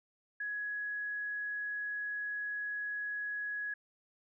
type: tone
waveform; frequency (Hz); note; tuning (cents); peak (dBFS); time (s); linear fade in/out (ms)
sine; 1675; G#6; +14; -35; 0.4-3.74; 5
effects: none

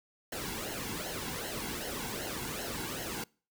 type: noise with flanger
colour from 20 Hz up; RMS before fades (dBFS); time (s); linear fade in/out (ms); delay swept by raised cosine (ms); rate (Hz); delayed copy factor
pink; -38; 0.32-3.24; 5; 0.83 to 1.67; 2.6; -0.7
effects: noise-tail reverb RT60 0.4 s tail -26 dB re dry

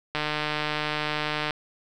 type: click train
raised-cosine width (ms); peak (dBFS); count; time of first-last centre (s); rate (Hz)
0.3; -11; 206; 0.15-1.508; 151
effects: none

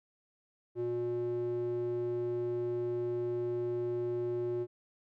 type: tone with band-pass filter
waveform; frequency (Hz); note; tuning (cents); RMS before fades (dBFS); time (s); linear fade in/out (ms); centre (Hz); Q
square; 120; B2; -49; -34; 0.75-4.67; 50; 360; 3.7
effects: none

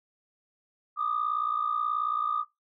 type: tone pair together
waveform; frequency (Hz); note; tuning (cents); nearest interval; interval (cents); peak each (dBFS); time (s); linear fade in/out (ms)
sine; 1186 / 1244.5; D6 / D#6; +17 / 0; minor second; 83; -28; 0.96-2.45; 50
effects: noise-tail reverb RT60 0.2 s tail -24 dB re dry + tanh soft clip ceiling -19 dBFS

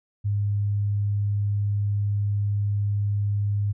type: tone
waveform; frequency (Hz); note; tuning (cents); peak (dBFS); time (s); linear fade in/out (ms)
sine; 102.2; G#2; -27; -21; 0.24-3.73; 20
effects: none

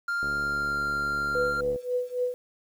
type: tone with pitch glide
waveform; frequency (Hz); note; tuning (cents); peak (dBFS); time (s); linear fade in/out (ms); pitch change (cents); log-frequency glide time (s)
triangle; 1396.9 to 1388.9; F6 to F6; 0 to -10; -24; 0.08-1.61; 5; -10; 0.32-0.8
type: click train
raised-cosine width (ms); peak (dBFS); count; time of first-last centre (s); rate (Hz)
2; -26; 111; 0.23-1.76; 71.9
type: tone with tremolo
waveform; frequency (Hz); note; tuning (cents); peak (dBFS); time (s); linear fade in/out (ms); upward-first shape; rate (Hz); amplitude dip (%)
sine; 496; B4; +7; -22; 1.35-2.34; 0; triangle; 3.7; 95
effects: 9-bit

